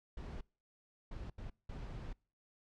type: noise bursts at uneven times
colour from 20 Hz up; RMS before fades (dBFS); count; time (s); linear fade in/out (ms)
brown; -45; 4; 0.17-0.41 / 1.11-1.3 / 1.38-1.5 / 1.69-2.13; 5
effects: noise-tail reverb RT60 0.4 s tail -26 dB re dry + low-pass 5000 Hz 12 dB/octave